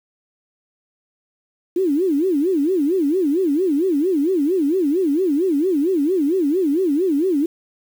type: tone with vibrato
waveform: sine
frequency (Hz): 327.4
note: E4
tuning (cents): -12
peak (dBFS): -15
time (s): 1.76-7.46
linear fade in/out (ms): 5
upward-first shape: sine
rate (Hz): 4.4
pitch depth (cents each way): 290
effects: 7-bit